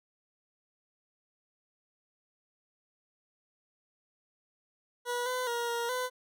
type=tone with pitch steps; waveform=20% pulse; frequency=486.2 / 505 / 473.4 / 470.3 / 504 Hz; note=B4 / B4 / A#4 / A#4 / B4; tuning=-27 / +39 / +27 / +15 / +35 cents; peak=-26 dBFS; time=5.05-6.1 s; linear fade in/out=50 ms; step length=210 ms; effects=none